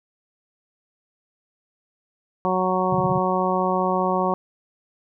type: harmonic tone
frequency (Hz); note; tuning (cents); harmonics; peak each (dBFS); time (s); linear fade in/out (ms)
185; F#3; 0; 1 / 2 / 3 / 4 / 5 / 6; -26 / -26 / -26 / -26 / -26 / -26; 2.45-4.34; 0
type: tone bursts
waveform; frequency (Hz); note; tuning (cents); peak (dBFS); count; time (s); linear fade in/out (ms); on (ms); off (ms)
sine; 150.2; D3; +39; -21; 5; 2.92-3.184; 5; 32; 26
effects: none

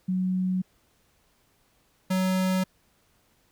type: tone pair in turn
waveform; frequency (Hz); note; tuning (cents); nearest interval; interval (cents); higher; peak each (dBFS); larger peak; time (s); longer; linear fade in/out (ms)
sine / square; 185 / 186.72; F#3 / F#3; 0 / +16; unison; 16; second; -23; neither; 0.08-0.62 / 2.1-2.64; neither; 10
effects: pink hiss -66 dBFS RMS until 3.51 s

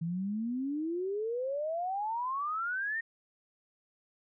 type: exponential sweep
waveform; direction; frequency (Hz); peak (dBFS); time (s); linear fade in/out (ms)
sine; up; 161.1 to 1865; -31; 0.01-3.01; 10
effects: none

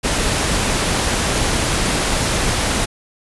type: noise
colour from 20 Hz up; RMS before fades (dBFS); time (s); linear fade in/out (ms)
pink; -18; 0.03-2.86; 20
effects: resampled to 24000 Hz

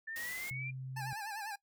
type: exponential sweep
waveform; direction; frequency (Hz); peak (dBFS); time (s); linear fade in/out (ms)
sine; up; 1760 to 2404; -40; 0.07-0.71; 10
type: noise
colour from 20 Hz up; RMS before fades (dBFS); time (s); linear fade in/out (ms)
white; -46; 0.16-0.5; 0
type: tone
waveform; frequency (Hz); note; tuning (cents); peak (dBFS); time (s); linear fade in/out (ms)
sine; 130.81; C3; 0; -40; 0.51-1.13; 0
type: tone with vibrato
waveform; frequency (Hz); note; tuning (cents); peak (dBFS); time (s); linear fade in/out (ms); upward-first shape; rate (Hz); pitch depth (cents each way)
25% pulse; 844; G#5; +28; -36; 0.96-1.56; 10; sine; 10; 100
effects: noise-tail reverb RT60 0.1 s tail -20 dB re dry

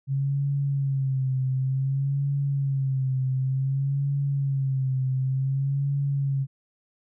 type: tone with vibrato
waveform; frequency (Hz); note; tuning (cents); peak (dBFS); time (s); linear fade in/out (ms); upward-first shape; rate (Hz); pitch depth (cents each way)
sine; 135.5; C#3; -39; -22; 0.07-6.47; 50; sine; 0.55; 63
effects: none

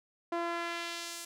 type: tone with band-pass filter sweep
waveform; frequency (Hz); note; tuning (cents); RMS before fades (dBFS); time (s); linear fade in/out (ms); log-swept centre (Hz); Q
sawtooth; 340.6; F4; -43; -37; 0.32-1.25; 5; 750 to 8900; 0.86
effects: none

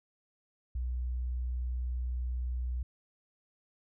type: tone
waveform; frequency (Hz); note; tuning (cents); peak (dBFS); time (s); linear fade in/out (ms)
sine; 61.74; B1; 0; -31; 0.75-2.83; 5
effects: none

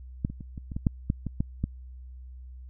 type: clicks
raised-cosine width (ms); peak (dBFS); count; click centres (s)
5; -13 / -24 / -26 / -26 / -25 / -19 / -9 / -12 / -18 / -13 / -14; 11; 0.249 / 0.3 / 0.408 / 0.578 / 0.718 / 0.765 / 0.868 / 1.101 / 1.267 / 1.405 / 1.64
effects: added 63 Hz sine -41 dBFS peak until 2.69 s

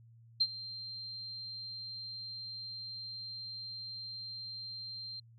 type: tone with ADSR envelope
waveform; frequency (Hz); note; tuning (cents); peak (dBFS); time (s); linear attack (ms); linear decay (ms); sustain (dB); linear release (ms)
sine; 4159; C8; -11; -23; 0.4-5.2; 12; 53; -18; 6
effects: added 115 Hz sine -56 dBFS peak until 5.38 s + AAC 64 kbps

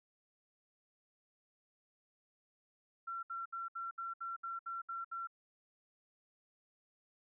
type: tone bursts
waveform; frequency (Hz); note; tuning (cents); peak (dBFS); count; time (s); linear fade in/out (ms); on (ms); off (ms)
sine; 1359; F6; -48; -39; 10; 3.07-5.273; 10; 160; 67
effects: none

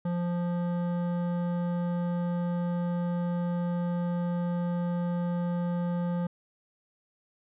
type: tone with hard clipping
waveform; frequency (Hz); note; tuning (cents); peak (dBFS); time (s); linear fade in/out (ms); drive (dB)
sine; 174.61; F3; 0; -29; 0.05-6.27; 5; 13
effects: resampled to 8000 Hz

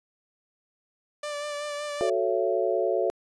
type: tone with vibrato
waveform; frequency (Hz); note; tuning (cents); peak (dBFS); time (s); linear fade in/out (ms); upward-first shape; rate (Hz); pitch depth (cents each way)
sawtooth; 587.3; D5; 0; -27; 1.23-2.1; 5; sine; 5.3; 23
type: chord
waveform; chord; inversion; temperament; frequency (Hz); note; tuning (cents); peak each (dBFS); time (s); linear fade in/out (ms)
sine; F# minor seventh; none; equal with one note detuned; 370 / 440 / 554.4 / 671.9; F#4 / A4 / C#5 / E5; 0 / 0 / 0 / +33; -28; 2.01-3.1; 0
effects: resampled to 22050 Hz

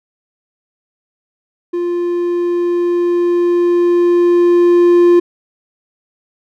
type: tone with level ramp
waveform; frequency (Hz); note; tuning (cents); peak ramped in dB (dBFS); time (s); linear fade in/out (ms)
triangle; 349.2; F4; 0; -13 to -3; 1.73-5.2; 10
effects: none

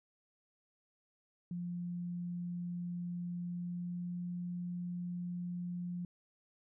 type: tone with pitch glide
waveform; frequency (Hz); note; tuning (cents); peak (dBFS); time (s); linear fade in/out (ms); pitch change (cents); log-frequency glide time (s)
sine; 175.2 to 176.42; F3 to F3; +6 to +18; -37; 1.51-6.05; 2; +12; 3.42-4.23
effects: none

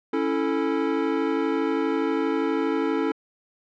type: chord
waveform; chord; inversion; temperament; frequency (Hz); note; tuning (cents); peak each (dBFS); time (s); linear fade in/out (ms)
square; A major; first; equal; 277.2 / 329.6 / 440; C#4 / E4 / A4; 0 / 0 / 0; -27; 0.13-3.12; 5
effects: low-pass 2000 Hz 12 dB/octave

